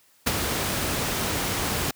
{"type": "noise with ADSR envelope", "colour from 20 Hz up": "pink", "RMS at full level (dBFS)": -20, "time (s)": [0.26, 1.91], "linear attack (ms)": 13, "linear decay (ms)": 34, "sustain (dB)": -6, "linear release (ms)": 3, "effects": ["white hiss -60 dBFS RMS until 1.95 s", "high-pass 60 Hz 12 dB/octave"]}